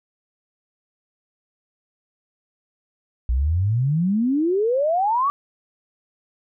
sine exponential sweep, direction up, 58 to 1174.7 Hz, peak -17 dBFS, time 3.29-5.3 s, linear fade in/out 0 ms, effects none

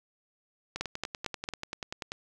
two click trains, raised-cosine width 0.2 ms, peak -14 / -18 dBFS, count 4 / 15, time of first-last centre 0.81-1.489 / 0.76-2.119 s, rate 4.42 / 10.3 Hz, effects none

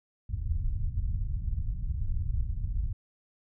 pink low-pass noise, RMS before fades -30 dBFS, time 0.29-2.93 s, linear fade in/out 10 ms, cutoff 110 Hz, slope 24 dB/octave, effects none

